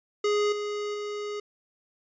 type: tone with level steps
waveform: square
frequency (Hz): 415.3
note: G#4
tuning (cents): 0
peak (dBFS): -23 / -30 / -32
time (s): 0.24-1.4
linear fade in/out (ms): 5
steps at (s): 0.52 / 0.94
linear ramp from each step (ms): 5
effects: resampled to 16000 Hz